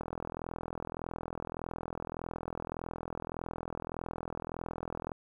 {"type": "click train", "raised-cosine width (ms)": 1, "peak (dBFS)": -23, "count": 214, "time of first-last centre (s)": [0.01, 5.118], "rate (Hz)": 41.7, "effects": ["10-bit"]}